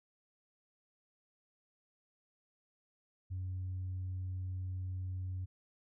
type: tone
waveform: sine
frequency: 92.5 Hz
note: F#2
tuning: in tune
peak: -35 dBFS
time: 3.3-5.46 s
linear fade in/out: 20 ms
effects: tanh soft clip ceiling -34 dBFS